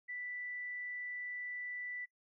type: tone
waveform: sine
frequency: 1975.5 Hz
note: B6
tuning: in tune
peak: -40 dBFS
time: 0.08-2.06 s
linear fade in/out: 20 ms
effects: noise-tail reverb RT60 0.1 s tail -24 dB re dry